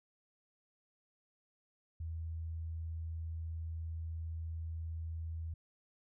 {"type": "tone", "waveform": "sine", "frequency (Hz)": 81.5, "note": "E2", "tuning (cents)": -19, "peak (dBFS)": -38, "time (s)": [2, 5.54], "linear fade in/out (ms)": 5, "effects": []}